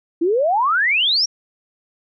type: exponential sweep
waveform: sine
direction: up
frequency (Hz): 317 to 5760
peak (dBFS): -14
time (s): 0.21-1.26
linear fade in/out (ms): 10
effects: none